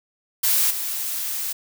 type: noise with level steps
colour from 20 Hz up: blue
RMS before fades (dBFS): -19 / -27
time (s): 0.43-1.53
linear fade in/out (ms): 10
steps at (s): 0.7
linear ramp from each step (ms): 10
effects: none